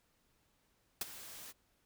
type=noise with ADSR envelope; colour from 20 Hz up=white; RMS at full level=-34 dBFS; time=1.01-1.53 s; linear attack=4 ms; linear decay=21 ms; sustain=-16 dB; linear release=31 ms; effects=pink hiss -75 dBFS RMS until 1.85 s